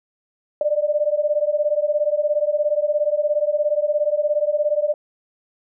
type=beating tone pair; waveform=sine; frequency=587.3 / 604.3 Hz; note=D5 / D5; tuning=0 / +49 cents; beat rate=17 Hz; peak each=-20 dBFS; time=0.61-4.94 s; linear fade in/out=2 ms; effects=none